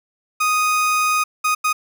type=tone bursts at uneven times; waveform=30% pulse; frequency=1244.5 Hz; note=D#6; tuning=in tune; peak=-13 dBFS; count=3; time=0.4-1.24 / 1.44-1.55 / 1.64-1.73 s; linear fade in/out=10 ms; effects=none